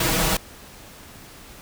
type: noise with comb filter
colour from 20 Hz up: pink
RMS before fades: -21 dBFS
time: 0-0.37 s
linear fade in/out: 5 ms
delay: 6.2 ms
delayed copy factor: +0.8
effects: pink hiss -44 dBFS RMS until 1.61 s